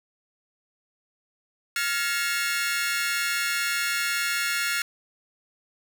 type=tone cluster; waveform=sawtooth; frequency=1398 / 1698 / 1879 / 2178 / 2638 Hz; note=F6 / G#6 / A#6 / C#7 / E7; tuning=+1 / +38 / +13 / -31 / +1 cents; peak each=-24 / -28 / -31 / -27 / -33 dBFS; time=1.76-4.82 s; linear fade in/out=2 ms; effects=none